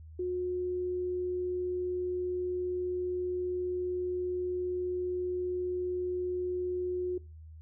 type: tone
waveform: sine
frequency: 361.5 Hz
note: F#4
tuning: 40 cents flat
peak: -30 dBFS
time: 0.19-7.18 s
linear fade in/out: 5 ms
effects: noise-tail reverb RT60 0.3 s tail -23 dB re dry + added 79 Hz sine -46 dBFS peak until 7.61 s